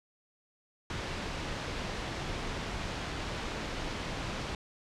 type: low-pass noise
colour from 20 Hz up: pink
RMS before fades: -37 dBFS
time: 0.9-4.55 s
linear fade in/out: 2 ms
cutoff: 4700 Hz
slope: 12 dB/octave
effects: low-pass 9000 Hz 12 dB/octave